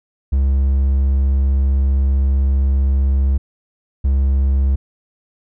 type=tone pair in turn; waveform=triangle; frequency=67.7 / 67.7 Hz; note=C#2 / C#2; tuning=-40 / -40 cents; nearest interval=unison; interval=0 cents; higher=neither; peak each=-10 dBFS; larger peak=neither; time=0.32-3.38 / 4.04-4.76 s; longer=first; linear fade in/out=10 ms; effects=none